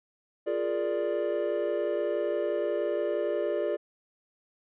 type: chord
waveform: triangle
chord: Bb dominant seventh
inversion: second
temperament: equal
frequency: 349.2 / 415.3 / 466.2 / 587.3 Hz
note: F4 / Ab4 / Bb4 / D5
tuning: 0 / 0 / 0 / 0 cents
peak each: -31 / -30 / -33 / -28 dBFS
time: 0.46-3.77 s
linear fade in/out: 20 ms
effects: resampled to 8000 Hz